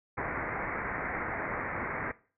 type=low-pass noise; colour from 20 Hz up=white; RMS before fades=-35 dBFS; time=0.17-2.12 s; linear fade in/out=10 ms; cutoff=2200 Hz; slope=96 dB/octave; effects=noise-tail reverb RT60 0.4 s tail -19 dB re dry